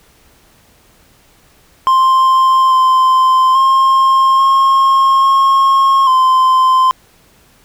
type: tone with pitch steps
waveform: triangle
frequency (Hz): 1049 / 1039 / 1065 / 1076 / 1082 / 1037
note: C6 / C6 / C6 / C6 / C#6 / C6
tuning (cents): +4 / -12 / +30 / +48 / -42 / -16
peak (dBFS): -5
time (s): 1.87-6.91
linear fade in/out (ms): 0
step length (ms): 840
effects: pink hiss -49 dBFS RMS until 7.64 s